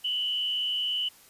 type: tone with frequency modulation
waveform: sine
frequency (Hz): 2974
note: F#7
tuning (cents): +8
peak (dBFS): -26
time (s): 0.04-1.09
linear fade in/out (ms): 10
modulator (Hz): 136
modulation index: 0.55
effects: white hiss -55 dBFS RMS until 1.29 s + resampled to 32000 Hz